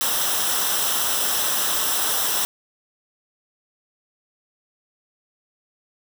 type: noise with comb filter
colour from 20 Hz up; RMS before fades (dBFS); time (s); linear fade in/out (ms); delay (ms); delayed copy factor
white; -22; 0.01-2.45; 0; 0.44; -0.65
effects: none